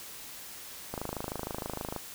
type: click train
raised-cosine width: 1 ms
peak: -20 dBFS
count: 28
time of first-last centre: 0.94-1.963 s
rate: 26.4 Hz
effects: white hiss -45 dBFS RMS until 2.14 s